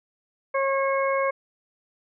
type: harmonic tone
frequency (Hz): 544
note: C#5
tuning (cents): -33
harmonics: 1 / 2 / 3 / 4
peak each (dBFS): -23 / -26 / -34 / -31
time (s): 0.54-1.31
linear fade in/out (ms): 10
effects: none